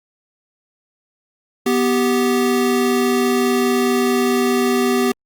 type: tone pair together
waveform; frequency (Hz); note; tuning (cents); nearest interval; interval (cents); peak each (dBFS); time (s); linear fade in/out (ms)
square; 246.3 / 390.6; B3 / G4; -5 / -6; minor sixth; 799; -18; 1.66-5.12; 5
effects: Opus 48 kbps